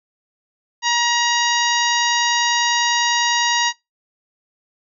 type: harmonic tone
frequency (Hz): 950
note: A#5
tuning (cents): +33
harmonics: 1 / 2 / 3 / 4 / 5 / 6 / 7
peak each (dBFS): -19 / -22 / -24 / -25 / -26 / -27 / -27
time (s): 0.82-3.73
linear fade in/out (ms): 50
effects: noise-tail reverb RT60 0.2 s tail -22 dB re dry